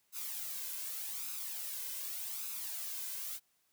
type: noise with flanger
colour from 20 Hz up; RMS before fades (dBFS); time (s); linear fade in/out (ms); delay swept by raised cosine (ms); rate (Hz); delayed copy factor
blue; -41; 0.12-3.4; 50; 0.78 to 1.98; 0.85; +0.55
effects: white hiss -75 dBFS RMS until 3.72 s + high-pass 60 Hz 12 dB/octave